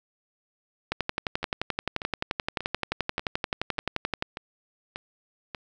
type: two click trains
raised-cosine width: 0.3 ms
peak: -10 / -18 dBFS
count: 39 / 8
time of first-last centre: 0.92-4.224 / 1.43-5.548 s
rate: 11.5 / 1.7 Hz
effects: none